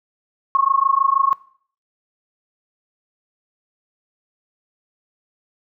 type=tone with amplitude modulation; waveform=sine; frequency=1089 Hz; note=C#6; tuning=31 cents flat; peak=-10 dBFS; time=0.55-1.33 s; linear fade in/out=0 ms; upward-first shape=sine; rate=26.3 Hz; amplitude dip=100%; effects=noise-tail reverb RT60 0.5 s tail -20 dB re dry